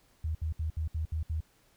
sine tone bursts, 79 Hz, D#2, 27 cents sharp, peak -29 dBFS, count 7, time 0.24-1.406 s, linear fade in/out 5 ms, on 110 ms, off 66 ms, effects pink hiss -66 dBFS RMS until 1.76 s

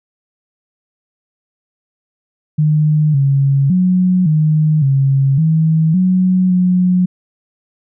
sine tone with pitch steps, 152.5 / 138.2 / 182.9 / 154.4 / 136.5 / 159.6 / 184.5 / 181.5 Hz, D#3 / C#3 / F#3 / D#3 / C#3 / D#3 / F#3 / F#3, -34 / -5 / -20 / -13 / -26 / +44 / -5 / -33 cents, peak -9 dBFS, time 2.58-7.06 s, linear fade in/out 10 ms, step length 560 ms, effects none

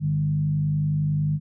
sine tone with frequency modulation, 150.6 Hz, D3, 44 cents sharp, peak -20 dBFS, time 0-1.4 s, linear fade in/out 50 ms, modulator 51 Hz, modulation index 0.49, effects none

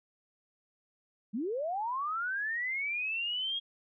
sine linear sweep, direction up, 190.3 to 3292 Hz, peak -31 dBFS, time 1.33-3.6 s, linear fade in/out 20 ms, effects none

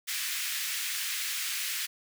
pink high-pass noise, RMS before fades -33 dBFS, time 0.07-1.87 s, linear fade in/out 20 ms, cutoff 1800 Hz, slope 24 dB/octave, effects none

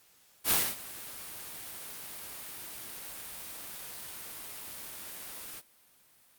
white noise with ADSR envelope, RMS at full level -24 dBFS, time 0.44-5.62 s, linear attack 70 ms, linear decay 240 ms, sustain -19 dB, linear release 39 ms, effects white hiss -63 dBFS RMS until 6.38 s + Opus 48 kbps

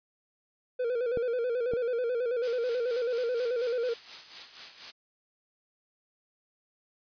triangle tone with vibrato, 483.4 Hz, B4, 37 cents flat, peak -25 dBFS, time 0.79-3.94 s, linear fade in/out 10 ms, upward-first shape square, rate 9.2 Hz, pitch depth 69 cents each way
clicks, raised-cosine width 2 ms, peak -22 dBFS, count 2, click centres 1.173 / 1.736 s
blue noise with tremolo, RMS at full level -35 dBFS, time 2.42-4.92 s, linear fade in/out 20 ms, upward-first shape sine, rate 4.2 Hz, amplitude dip 65%
effects resampled to 11025 Hz

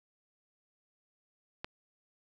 click, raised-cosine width 0.3 ms, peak -21 dBFS, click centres 1.645 s, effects none

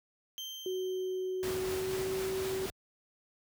35% pulse tone with exponential decay, 3136 Hz, G7, in tune, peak -36 dBFS, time 0.38-2.32 s, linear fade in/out 0 ms, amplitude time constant 420 ms
sine tone with pitch glide, 372.4 to 380.2 Hz, F#4 to F#4, +11 to +47 cents, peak -32 dBFS, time 0.66-2.66 s, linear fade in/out 2 ms, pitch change +36 cents, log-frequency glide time 1.47-2.17 s
pink noise with tremolo, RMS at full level -39 dBFS, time 1.43-2.7 s, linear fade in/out 0 ms, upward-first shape sine, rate 4.1 Hz, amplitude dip 25%
effects high-pass 60 Hz 12 dB/octave

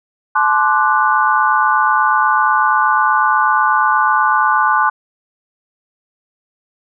sine chord, D dominant seventh, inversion second, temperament equal with one note detuned, 861.9 / 1046.5 / 1174.7 / 1480 Hz, A5 / C6 / D6 / F#6, -36 / 0 / 0 / 0 cents, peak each -16 dBFS, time 0.35-4.9 s, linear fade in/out 10 ms, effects none

